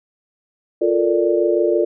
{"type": "chord", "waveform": "sine", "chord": "Bb major seventh", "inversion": "second", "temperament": "equal", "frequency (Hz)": [349.2, 440, 466.2, 587.3], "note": ["F4", "A4", "Bb4", "D5"], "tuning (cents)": [0, 0, 0, 0], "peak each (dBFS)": [-17, -20, -22, -20], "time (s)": [0.81, 1.85], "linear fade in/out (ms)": 10, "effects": []}